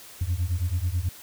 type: beating tone pair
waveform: sine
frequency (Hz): 83.4 / 92.6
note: E2 / F#2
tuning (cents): +21 / +2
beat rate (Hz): 9.2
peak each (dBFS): -25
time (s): 0.21-1.09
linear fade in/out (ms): 5
effects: tanh soft clip ceiling -19 dBFS + white hiss -46 dBFS RMS until 1.22 s